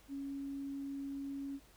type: tone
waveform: sine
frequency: 277.2 Hz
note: C#4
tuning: in tune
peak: -39 dBFS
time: 0.08-1.6 s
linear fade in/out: 50 ms
effects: added 50 Hz sine -65 dBFS peak until 1.76 s + pink hiss -64 dBFS RMS until 1.76 s